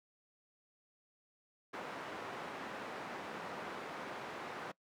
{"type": "band-pass noise", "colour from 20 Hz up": "white", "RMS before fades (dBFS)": -45, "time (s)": [1.73, 4.72], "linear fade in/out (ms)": 10, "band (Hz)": [190, 1300], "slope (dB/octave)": 12, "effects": ["noise-tail reverb RT60 0.1 s tail -22 dB re dry"]}